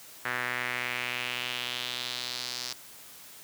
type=tone with band-pass filter sweep; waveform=sawtooth; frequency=123.47 Hz; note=B2; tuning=in tune; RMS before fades=-34 dBFS; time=0.25-2.73 s; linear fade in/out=5 ms; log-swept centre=1700 to 5100 Hz; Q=2.8; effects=white hiss -49 dBFS RMS until 3.43 s + high-pass 80 Hz 12 dB/octave